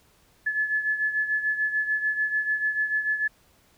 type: beating tone pair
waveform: sine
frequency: 1719 / 1725.8 Hz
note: A6 / A6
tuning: -41 / -34 cents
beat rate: 6.8 Hz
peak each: -24 / -30 dBFS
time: 0.46-3.28 s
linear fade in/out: 10 ms
effects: pink hiss -61 dBFS RMS until 3.77 s